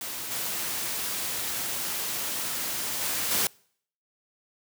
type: noise with level steps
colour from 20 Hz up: white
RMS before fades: -35 / -31 / -29 / -25 dBFS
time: 0.01-3.47 s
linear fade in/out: 2 ms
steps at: 0.31 / 3.01 / 3.31 s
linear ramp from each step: 2 ms
effects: noise-tail reverb RT60 0.6 s tail -26 dB re dry + high-pass 80 Hz 12 dB/octave